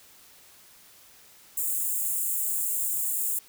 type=high-pass noise; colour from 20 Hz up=white; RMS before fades=-28 dBFS; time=1.57-3.39 s; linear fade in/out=5 ms; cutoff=7000 Hz; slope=96 dB/octave; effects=white hiss -54 dBFS RMS until 3.48 s